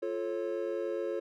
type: chord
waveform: triangle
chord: F augmented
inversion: none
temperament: just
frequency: 349.2 / 436.5 / 545.7 Hz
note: F4 / A4 / C#5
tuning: 0 / -14 / -27 cents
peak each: -34 dBFS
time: 0.02-1.2 s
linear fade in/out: 10 ms
effects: none